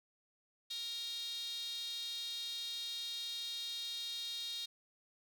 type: tone with high-pass filter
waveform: sawtooth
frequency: 466.2 Hz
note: A#4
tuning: in tune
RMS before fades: -42 dBFS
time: 0.7-4.66 s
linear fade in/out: 10 ms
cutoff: 3800 Hz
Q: 9.2
effects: none